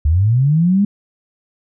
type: linear sweep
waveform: sine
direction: up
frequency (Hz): 69.4 to 207.7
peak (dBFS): -10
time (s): 0.05-0.85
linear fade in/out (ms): 5
effects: none